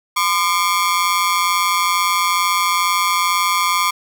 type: ring-modulated tone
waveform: sawtooth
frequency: 1116 Hz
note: C#6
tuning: 11 cents sharp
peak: -8 dBFS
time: 0.16-3.91 s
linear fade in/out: 10 ms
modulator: 91.1 Hz
effects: none